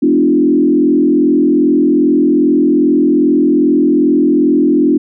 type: tone with frequency modulation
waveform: sine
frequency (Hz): 296.2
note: D4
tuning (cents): +15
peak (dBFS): -7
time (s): 0.02-4.98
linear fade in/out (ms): 10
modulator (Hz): 42.5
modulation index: 1.3
effects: none